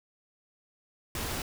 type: noise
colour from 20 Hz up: pink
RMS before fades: -34 dBFS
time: 1.15-1.42 s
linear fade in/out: 2 ms
effects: none